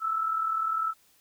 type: tone pair together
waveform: sine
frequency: 1311 / 1351 Hz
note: E6 / E6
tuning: -10 / +42 cents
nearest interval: minor second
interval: 52 cents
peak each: -26 / -34 dBFS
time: 0-0.94 s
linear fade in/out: 50 ms
effects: white hiss -63 dBFS RMS until 1.2 s